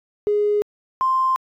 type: tone pair in turn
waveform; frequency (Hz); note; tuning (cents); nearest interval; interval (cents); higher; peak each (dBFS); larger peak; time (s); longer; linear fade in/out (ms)
triangle; 415.3 / 1046.5; G#4 / C6; 0 / 0; octave + major third; 1600; second; -12; neither; 0.27-0.62 / 1.01-1.36; neither; 0
effects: tanh soft clip ceiling -14 dBFS